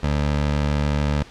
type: tone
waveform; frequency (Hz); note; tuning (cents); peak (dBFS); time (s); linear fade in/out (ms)
20% pulse; 73.2; D2; -5; -14; 0.03-1.23; 5
effects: pink hiss -44 dBFS RMS until 1.3 s + low-pass 5000 Hz 12 dB/octave